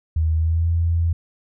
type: tone with pitch glide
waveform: sine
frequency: 79.7 to 83.9 Hz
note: D#2 to E2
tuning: +42 to +31 cents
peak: -16 dBFS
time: 0.16-1.13 s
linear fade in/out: 5 ms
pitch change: +89 cents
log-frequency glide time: 0.36-0.68 s
effects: none